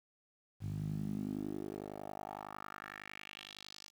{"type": "tone with band-pass filter sweep", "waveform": "10% pulse", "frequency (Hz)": 50.9, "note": "G#1", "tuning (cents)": -34, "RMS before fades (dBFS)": -43, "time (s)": [0.6, 3.91], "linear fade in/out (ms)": 50, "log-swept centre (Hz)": [110, 5500], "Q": 3.1, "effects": ["10-bit"]}